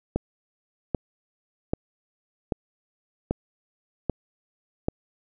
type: click train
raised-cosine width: 2 ms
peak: -10 dBFS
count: 7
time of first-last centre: 0.16-4.884 s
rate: 1.27 Hz
effects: none